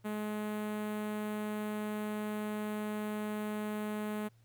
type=tone with notch filter; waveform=sawtooth; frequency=211.6 Hz; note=G#3; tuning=33 cents sharp; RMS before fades=-37 dBFS; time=0.04-4.29 s; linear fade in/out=20 ms; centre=5200 Hz; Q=0.63; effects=added 115 Hz sine -61 dBFS peak until 4.44 s + pink hiss -73 dBFS RMS until 4.44 s